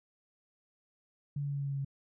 sine tone with pitch steps, 143.4 / 142.57 / 141.75 / 140.94 / 140.12 / 139.32 / 138.52 / 137.72 Hz, D3 / C#3 / C#3 / C#3 / C#3 / C#3 / C#3 / C#3, -41 / +49 / +39 / +29 / +19 / +9 / -1 / -11 cents, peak -32 dBFS, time 1.36-1.848 s, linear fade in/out 5 ms, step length 61 ms, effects none

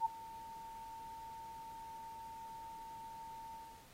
sine tone with ADSR envelope, 900 Hz, A5, 39 cents sharp, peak -28 dBFS, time 0-3.89 s, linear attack 53 ms, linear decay 15 ms, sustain -19 dB, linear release 350 ms, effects pink hiss -62 dBFS RMS until 3.93 s + AAC 48 kbps

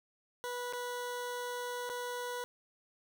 20% pulse tone with dropouts, 490 Hz, B4, 14 cents flat, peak -32 dBFS, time 0.44-2.44 s, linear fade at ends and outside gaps 0 ms, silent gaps 0.726-0.734 / 1.892-1.899 s, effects none

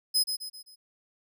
sawtooth tone with echo, 5060 Hz, D#8, 28 cents sharp, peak -19 dBFS, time 0.14-0.24 s, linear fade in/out 20 ms, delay 130 ms, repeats 4, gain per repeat -7 dB, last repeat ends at 0.76 s, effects none

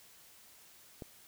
click, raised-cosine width 2 ms, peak -29 dBFS, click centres 1.022 s, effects white hiss -59 dBFS RMS until 1.27 s

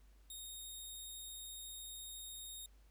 15% pulse tone, 3714 Hz, A#7, 7 cents flat, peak -40 dBFS, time 0.3-2.66 s, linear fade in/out 2 ms, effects added 50 Hz sine -61 dBFS peak until 2.9 s + pink hiss -74 dBFS RMS until 2.9 s

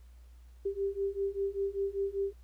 sine beating tone pair, 392 / 397.1 Hz, G4 / G4, 0 / +22 cents, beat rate 5.1 Hz, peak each -34 / -33 dBFS, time 0.65-2.33 s, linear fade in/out 10 ms, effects added 60 Hz sine -51 dBFS peak until 2.43 s + pink hiss -70 dBFS RMS until 2.43 s

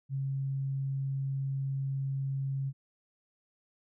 sine tone, 136.1 Hz, C#3, 31 cents flat, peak -30 dBFS, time 0.09-2.73 s, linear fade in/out 50 ms, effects none

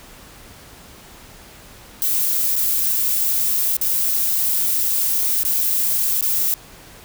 violet noise with dropouts, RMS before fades -19 dBFS, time 2.02-6.54 s, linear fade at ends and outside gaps 0 ms, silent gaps 2.556-2.563 / 3.767-3.813 / 5.433-5.45 / 6.21-6.225 s, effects pink hiss -43 dBFS RMS until 7.04 s

